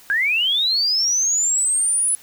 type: linear sweep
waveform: sine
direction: up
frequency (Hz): 1568 to 10160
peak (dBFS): -16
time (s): 0.1-2.15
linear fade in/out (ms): 0
effects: white hiss -47 dBFS RMS until 2.22 s